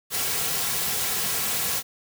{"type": "noise with comb filter", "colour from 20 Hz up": "white", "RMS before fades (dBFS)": -26, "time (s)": [0.1, 1.83], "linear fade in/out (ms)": 50, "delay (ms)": 3.3, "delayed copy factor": -0.5, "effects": []}